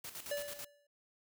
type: noise with tremolo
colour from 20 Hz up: white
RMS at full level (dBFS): -45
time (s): 0.04-0.65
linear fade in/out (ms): 5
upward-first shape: square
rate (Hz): 9.1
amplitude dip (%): 65
type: tone with exponential decay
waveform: square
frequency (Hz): 579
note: D5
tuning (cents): -25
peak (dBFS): -34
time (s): 0.31-0.87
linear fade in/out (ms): 5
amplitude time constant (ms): 120
effects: none